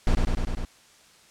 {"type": "noise with echo", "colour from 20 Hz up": "brown", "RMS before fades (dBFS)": -19, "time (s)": [0.07, 0.15], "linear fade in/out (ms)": 2, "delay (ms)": 100, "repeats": 5, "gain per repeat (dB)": -2, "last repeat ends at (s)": 0.65, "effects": ["white hiss -55 dBFS RMS until 1.3 s", "low-pass 8000 Hz 12 dB/octave"]}